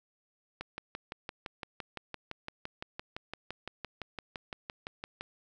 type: click train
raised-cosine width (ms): 0.3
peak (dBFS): -22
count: 28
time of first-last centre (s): 0.61-5.21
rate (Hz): 5.87
effects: none